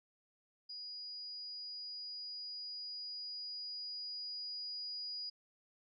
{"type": "tone with level ramp", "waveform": "sine", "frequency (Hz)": 4900, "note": "D#8", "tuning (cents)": -27, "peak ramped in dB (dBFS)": [-44, -40], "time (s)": [0.69, 5.3], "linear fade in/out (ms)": 10, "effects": []}